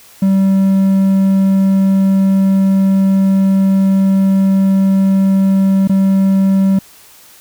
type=tone with dropouts; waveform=triangle; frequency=193.2 Hz; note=G3; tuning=25 cents flat; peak=-6 dBFS; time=0.22-6.79 s; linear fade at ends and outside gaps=5 ms; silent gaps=5.875-5.894 s; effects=white hiss -42 dBFS RMS until 7.4 s